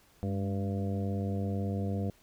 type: harmonic tone with a mistuned harmonic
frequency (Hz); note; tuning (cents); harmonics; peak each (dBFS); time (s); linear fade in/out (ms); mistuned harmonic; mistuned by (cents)
98; G2; 0; 1 / 2 / 3 / 4 / 5 / 6 / 7; -32 / -34 / -42 / -44 / -41 / -48 / -45; 0.23-2.1; 0; 2; +52
effects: pink hiss -63 dBFS RMS until 2.22 s